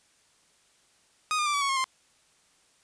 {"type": "tone with pitch steps", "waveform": "sawtooth", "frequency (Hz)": [1244.5, 1209.8, 1176, 1143.2, 1111.3, 1080.3, 1050.1], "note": ["D#6", "D#6", "D6", "D6", "C#6", "C#6", "C6"], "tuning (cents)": [0, -49, 2, -47, 4, -45, 6], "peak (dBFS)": -21, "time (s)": [1.31, 1.842], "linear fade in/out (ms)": 0, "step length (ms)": 76, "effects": ["white hiss -64 dBFS RMS until 2.83 s", "resampled to 22050 Hz"]}